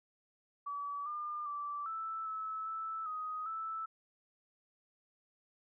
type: tone with pitch steps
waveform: sine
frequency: 1145 / 1203 / 1164 / 1319 / 1302 / 1315 / 1253 / 1316 Hz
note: D6 / D6 / D6 / E6 / E6 / E6 / D#6 / E6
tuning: -44 / +41 / -16 / +1 / -22 / -5 / +12 / -3 cents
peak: -37 dBFS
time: 0.66-3.86 s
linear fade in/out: 10 ms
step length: 400 ms
effects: none